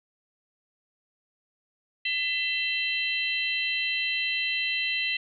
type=harmonic tone with a mistuned harmonic; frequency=670 Hz; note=E5; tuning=28 cents sharp; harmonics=3 / 4 / 5 / 6; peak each=-32 / -28 / -32 / -34 dBFS; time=2.05-5.17 s; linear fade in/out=5 ms; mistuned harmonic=5; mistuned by=-120 cents; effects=none